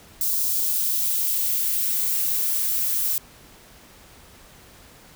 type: noise with high-pass filter sweep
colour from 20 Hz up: violet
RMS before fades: -23 dBFS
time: 0.21-3.18 s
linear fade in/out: 2 ms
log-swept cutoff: 4700 to 770 Hz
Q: 1.1
effects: pink hiss -49 dBFS RMS until 5.15 s